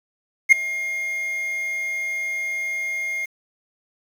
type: tone with ADSR envelope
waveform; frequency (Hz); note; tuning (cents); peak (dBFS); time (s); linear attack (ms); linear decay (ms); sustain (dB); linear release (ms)
triangle; 2131; C7; +31; -3; 0.49-3.26; 32; 7; -19; 13
effects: 7-bit